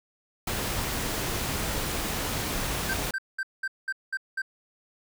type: noise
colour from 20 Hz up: pink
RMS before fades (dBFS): -30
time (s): 0.47-3.11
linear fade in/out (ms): 5
type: tone bursts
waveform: triangle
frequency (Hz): 1562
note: G6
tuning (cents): -7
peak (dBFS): -25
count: 7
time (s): 2.89-4.419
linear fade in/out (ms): 5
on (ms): 47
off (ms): 200
effects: none